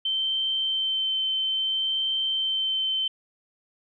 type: tone with vibrato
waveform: sine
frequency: 3101 Hz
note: G7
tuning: 19 cents flat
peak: -23 dBFS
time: 0.05-3.08 s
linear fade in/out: 5 ms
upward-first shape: sine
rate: 0.6 Hz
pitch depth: 9 cents each way
effects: none